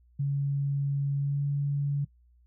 sine tone with pitch glide, 140.4 to 142.28 Hz, C#3 to C#3, +22 to +45 cents, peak -25 dBFS, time 0.19-2.05 s, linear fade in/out 10 ms, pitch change +23 cents, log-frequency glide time 1.17-1.43 s, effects noise-tail reverb RT60 0.1 s tail -21 dB re dry + added 60 Hz sine -58 dBFS peak until 2.46 s

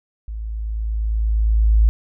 sine tone with level ramp, 54.3 Hz, A1, 22 cents flat, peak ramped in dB -26 to -9 dBFS, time 0.28-1.89 s, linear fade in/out 0 ms, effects none

